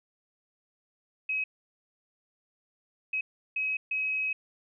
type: tone bursts at uneven times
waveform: sine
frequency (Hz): 2548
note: D#7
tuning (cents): +41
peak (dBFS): -27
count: 4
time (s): 1.29-1.44 / 3.13-3.21 / 3.56-3.77 / 3.91-4.33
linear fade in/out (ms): 5
effects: none